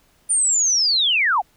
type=linear sweep; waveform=sine; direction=down; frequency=9200 to 665 Hz; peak=-15 dBFS; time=0.29-1.42 s; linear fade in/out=20 ms; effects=pink hiss -59 dBFS RMS until 1.56 s